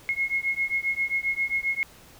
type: beating tone pair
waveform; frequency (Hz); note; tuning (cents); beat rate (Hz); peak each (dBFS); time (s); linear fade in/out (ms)
sine; 2161 / 2168.5; C#7 / C#7; -45 / -39; 7.5; -27; 0.09-1.83; 0
effects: pink hiss -51 dBFS RMS until 2.19 s